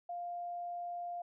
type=tone; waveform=sine; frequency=700 Hz; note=F5; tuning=4 cents sharp; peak=-38 dBFS; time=0.09-1.22 s; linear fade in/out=5 ms; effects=none